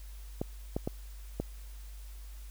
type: clicks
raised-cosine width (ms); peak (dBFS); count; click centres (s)
2; -18; 4; 0.415 / 0.765 / 0.875 / 1.4
effects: added 50 Hz sine -43 dBFS peak until 2.5 s + white hiss -58 dBFS RMS until 2.5 s

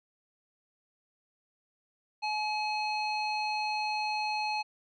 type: tone with low-pass filter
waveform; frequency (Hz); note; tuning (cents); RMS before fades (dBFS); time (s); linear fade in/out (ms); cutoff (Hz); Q
square; 850; G#5; +40; -32; 2.22-4.63; 20; 3600; 9.9
effects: none

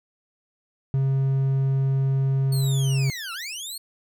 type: tone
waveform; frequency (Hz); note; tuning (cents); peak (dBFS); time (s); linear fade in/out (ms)
triangle; 135; C#3; -45; -17; 0.94-3.1; 0
type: linear two-way sweep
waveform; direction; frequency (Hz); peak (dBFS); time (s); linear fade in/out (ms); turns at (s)
20% pulse; down then up; 4400 to 1300 to 4400; -26; 2.52-3.78; 5; 3.33
effects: none

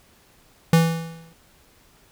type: tone with exponential decay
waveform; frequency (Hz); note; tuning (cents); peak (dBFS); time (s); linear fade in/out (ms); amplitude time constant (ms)
square; 164.81; E3; 0; -11; 0.73-1.33; 2; 130
effects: pink hiss -56 dBFS RMS until 2.11 s

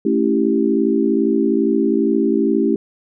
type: chord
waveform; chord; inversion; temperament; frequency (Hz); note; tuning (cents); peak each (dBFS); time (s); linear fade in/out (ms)
sine; A dominant seventh; none; equal; 220 / 277.2 / 329.6 / 392; A3 / C#4 / E4 / G4; 0 / 0 / 0 / 0; -19; 0.05-2.76; 5
effects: none

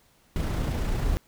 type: noise with amplitude modulation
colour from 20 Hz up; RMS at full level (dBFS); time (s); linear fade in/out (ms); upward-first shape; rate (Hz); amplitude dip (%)
brown; -25; 0.36-1.17; 0; sine; 28.8; 30
effects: pink hiss -62 dBFS RMS until 1.27 s

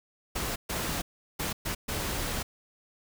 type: noise bursts at uneven times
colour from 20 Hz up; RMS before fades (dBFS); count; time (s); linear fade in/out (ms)
pink; -32; 5; 0.35-0.56 / 0.69-1.02 / 1.39-1.53 / 1.65-1.75 / 1.88-2.43; 10
effects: none

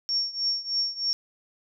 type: tone with tremolo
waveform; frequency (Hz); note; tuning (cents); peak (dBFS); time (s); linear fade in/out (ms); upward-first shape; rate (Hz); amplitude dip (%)
sine; 5500; F8; -27; -21; 0.09-1.13; 0; triangle; 3.2; 90
effects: none

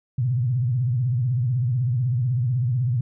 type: tone with vibrato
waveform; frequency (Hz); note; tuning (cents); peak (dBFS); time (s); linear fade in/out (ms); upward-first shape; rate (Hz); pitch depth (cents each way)
sine; 123.47; B2; 0; -19; 0.18-3.01; 5; sine; 16; 160
effects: none

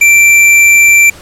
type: tone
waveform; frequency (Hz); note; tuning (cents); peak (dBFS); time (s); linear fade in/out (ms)
square; 2348; D7; -1; -3; 0.01-1.1; 5
effects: pink hiss -34 dBFS RMS until 1.21 s + low-pass 11000 Hz 12 dB/octave

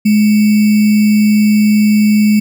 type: tone with sample-and-hold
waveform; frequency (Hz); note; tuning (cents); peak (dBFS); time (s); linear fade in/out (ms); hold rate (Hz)
sine; 211.2; G#3; +29; -6; 0.05-2.4; 10; 2450
effects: none

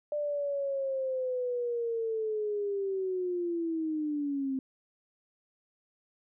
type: linear sweep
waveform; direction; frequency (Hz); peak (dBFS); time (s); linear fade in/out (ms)
sine; down; 595 to 262.1; -29; 0.12-4.59; 2
effects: none

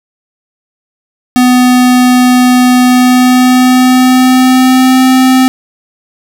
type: tone with pitch glide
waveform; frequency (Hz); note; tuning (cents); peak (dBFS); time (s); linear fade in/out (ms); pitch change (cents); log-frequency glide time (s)
square; 250 to 258.7; B3 to C4; +21 to -19; -4; 1.36-5.48; 0; +60; 2.86-5.03
effects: none

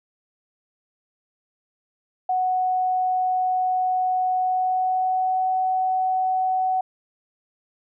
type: tone with pitch glide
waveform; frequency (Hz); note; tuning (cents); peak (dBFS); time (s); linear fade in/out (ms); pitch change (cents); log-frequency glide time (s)
sine; 740 to 748.6; F#5 to F#5; 0 to +20; -19; 2.29-6.81; 5; +20; 4.4-5.46
effects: none

